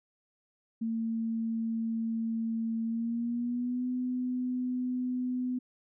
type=tone with pitch glide; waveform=sine; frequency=226.3 to 251.1 Hz; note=A3 to B3; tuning=+49 to +29 cents; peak=-29 dBFS; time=0.81-5.59 s; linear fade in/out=10 ms; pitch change=+180 cents; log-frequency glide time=2.84-3.87 s; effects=none